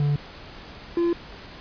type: tone pair in turn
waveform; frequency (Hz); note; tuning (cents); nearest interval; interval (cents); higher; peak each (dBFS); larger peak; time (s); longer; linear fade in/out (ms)
triangle; 145.1 / 342.2; D3 / F4; -21 / -35; octave + minor third; 1486; second; -17; neither; 0-0.16 / 0.97-1.13; neither; 2
effects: pink hiss -42 dBFS RMS until 1.6 s + resampled to 11025 Hz